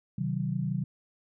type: chord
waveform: sine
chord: C diminished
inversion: none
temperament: just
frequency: 130.81 / 156.98 / 188.37 Hz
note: C3 / Eb3 / Gb3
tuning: 0 / +16 / +31 cents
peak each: -32 dBFS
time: 0.18-0.84 s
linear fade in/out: 5 ms
effects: none